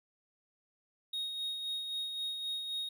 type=tone with tremolo; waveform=triangle; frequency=3740 Hz; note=A#7; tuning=5 cents sharp; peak=-32 dBFS; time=1.13-2.89 s; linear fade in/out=5 ms; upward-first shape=sine; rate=3.8 Hz; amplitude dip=40%; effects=none